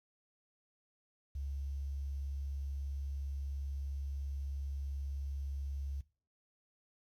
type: tone with quantisation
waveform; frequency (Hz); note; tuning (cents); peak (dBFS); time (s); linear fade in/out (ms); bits
sine; 69.3; C#2; 0; -37; 1.35-6.01; 5; 11
effects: noise-tail reverb RT60 0.4 s tail -20 dB re dry + AAC 64 kbps

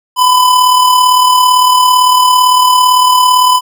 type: tone with amplitude modulation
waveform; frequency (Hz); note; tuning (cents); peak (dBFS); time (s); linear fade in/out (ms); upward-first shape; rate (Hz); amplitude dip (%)
square; 1004; B5; +28; -4; 0.16-3.61; 50; sine; 37.8; 40
effects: none

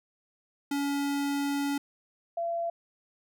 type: tone pair in turn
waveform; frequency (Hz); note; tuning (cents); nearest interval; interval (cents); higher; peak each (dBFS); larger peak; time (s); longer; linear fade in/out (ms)
square / sine; 282.7 / 678.6; C#4 / F5; +34 / -50; octave + minor third; 1516; second; -28; neither; 0.71-1.78 / 2.37-2.7; first; 5
effects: none

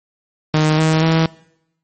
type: tone with pitch steps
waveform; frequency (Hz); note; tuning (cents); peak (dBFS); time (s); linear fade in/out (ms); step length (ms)
sawtooth; 154.7 / 158.32 / 162.02; D#3 / D#3 / E3; -10 / +30 / -30; -8; 0.54-1.26; 2; 240
effects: noise-tail reverb RT60 0.8 s tail -23 dB re dry + MP3 32 kbps

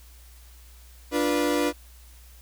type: chord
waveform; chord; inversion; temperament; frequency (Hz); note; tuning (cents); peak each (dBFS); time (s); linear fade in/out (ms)
35% pulse; B diminished; first; equal with one note detuned; 293.7 / 349.2 / 488.2; D4 / F4 / B4; 0 / 0 / -20; -23 / -27 / -25; 1.11-1.73; 50
effects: added 60 Hz sine -47 dBFS peak until 2.41 s + white hiss -55 dBFS RMS until 2.41 s

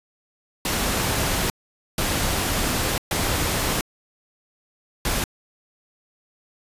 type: noise bursts at uneven times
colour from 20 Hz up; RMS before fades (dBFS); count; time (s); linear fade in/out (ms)
pink; -23; 4; 0.65-1.5 / 1.98-2.98 / 3.11-3.81 / 5.05-5.24; 2
effects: resampled to 32000 Hz

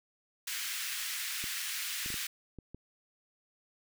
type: high-pass noise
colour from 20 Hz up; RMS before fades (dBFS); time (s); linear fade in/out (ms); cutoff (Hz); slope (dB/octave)
pink; -37; 0.47-2.27; 5; 1700; 24
type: clicks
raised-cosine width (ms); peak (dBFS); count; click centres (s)
3; -32; 6; 1.441 / 2.061 / 2.103 / 2.142 / 2.587 / 2.746
effects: none

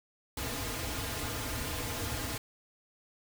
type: noise with comb filter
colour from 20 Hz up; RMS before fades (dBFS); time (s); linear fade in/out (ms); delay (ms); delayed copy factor
pink; -36; 0.37-2.38; 5; 5.3; -1
effects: none

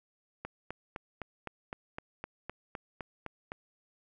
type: click train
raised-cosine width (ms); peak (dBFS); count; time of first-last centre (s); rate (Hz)
0.5; -23; 13; 0.45-3.519; 3.91
effects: none

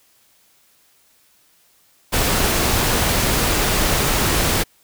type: noise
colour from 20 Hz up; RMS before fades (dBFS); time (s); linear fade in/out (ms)
pink; -18; 2.12-4.64; 20
effects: white hiss -57 dBFS RMS until 4.83 s

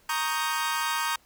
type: chord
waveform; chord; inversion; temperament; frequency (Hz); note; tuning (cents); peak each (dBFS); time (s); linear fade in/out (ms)
sawtooth; Eb dominant seventh; second; equal; 932.3 / 1108.7 / 1244.5 / 1568; Bb5 / Db6 / Eb6 / G6; 0 / 0 / 0 / 0; -26 / -30 / -28 / -29; 0.09-1.16; 5
effects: pink hiss -61 dBFS RMS until 1.25 s

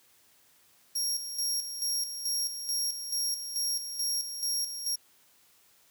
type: tone with tremolo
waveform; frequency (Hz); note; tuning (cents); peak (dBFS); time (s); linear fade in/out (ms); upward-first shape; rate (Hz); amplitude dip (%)
25% pulse; 5588; F8; 0; -23; 0.95-4.96; 10; square; 2.3; 60
effects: white hiss -63 dBFS RMS until 5.9 s + high-pass 60 Hz 12 dB/octave

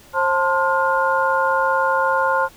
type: tone cluster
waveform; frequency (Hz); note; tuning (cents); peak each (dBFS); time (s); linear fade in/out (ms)
sine; 533 / 889 / 1047 / 1422; C5 / A5 / C6 / F6; +32 / +18 / +1 / +31; -21; 0.13-2.49; 50
effects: pink hiss -47 dBFS RMS until 2.56 s

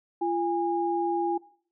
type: tone pair together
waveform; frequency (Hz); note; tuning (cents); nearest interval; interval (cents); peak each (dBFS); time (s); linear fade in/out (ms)
sine; 343.7 / 818.2; F4 / G#5; -28 / -26; octave + minor third; 1502; -27; 0.21-1.38; 10
effects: noise-tail reverb RT60 0.5 s tail -19 dB re dry

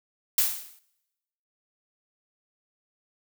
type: noise with exponential decay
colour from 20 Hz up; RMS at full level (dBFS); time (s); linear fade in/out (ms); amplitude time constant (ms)
blue; -19; 0.38-0.79; 2; 89
effects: noise-tail reverb RT60 1.0 s tail -24 dB re dry

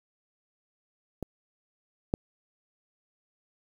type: clicks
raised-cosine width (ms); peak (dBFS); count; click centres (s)
2; -20 / -12; 2; 1.227 / 2.139
effects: 8-bit

